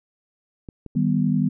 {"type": "clicks", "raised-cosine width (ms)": 3, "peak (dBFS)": -23, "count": 3, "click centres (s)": [0.688, 0.863, 0.954]}
{"type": "chord", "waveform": "sine", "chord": "Eb augmented", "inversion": "none", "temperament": "equal", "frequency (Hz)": [155.56, 196, 246.9], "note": ["Eb3", "G3", "B3"], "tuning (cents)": [0, 0, 0], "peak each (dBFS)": -22, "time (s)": [0.95, 1.49], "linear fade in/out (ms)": 10}
{"effects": []}